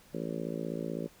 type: harmonic tone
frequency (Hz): 55.9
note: A1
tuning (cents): +28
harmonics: 3 / 4 / 5 / 6 / 7 / 8 / 9 / 10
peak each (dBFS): -39 / -40 / -41 / -42 / -42 / -43 / -44 / -44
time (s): 0.13-1.08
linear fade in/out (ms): 20
effects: pink hiss -59 dBFS RMS until 1.2 s